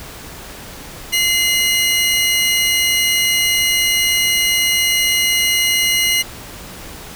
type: tone pair together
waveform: sawtooth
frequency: 2073 / 2889 Hz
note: C7 / F#7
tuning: -17 / -42 cents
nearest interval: tritone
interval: 575 cents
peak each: -13 dBFS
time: 1.12-6.23 s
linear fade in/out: 20 ms
effects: pink hiss -34 dBFS RMS until 7.15 s